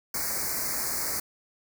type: band-stop noise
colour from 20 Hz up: white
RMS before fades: -30 dBFS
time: 0.14-1.2 s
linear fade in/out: 5 ms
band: 2300 to 4300 Hz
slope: 96 dB/octave
effects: none